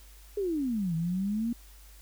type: exponential two-way sweep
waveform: sine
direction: down then up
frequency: 422.7 to 160 to 240.4 Hz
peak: -27 dBFS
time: 0.37-1.53 s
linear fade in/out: 5 ms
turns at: 0.95 s
effects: added 50 Hz sine -50 dBFS peak until 2.01 s + white hiss -57 dBFS RMS until 2.01 s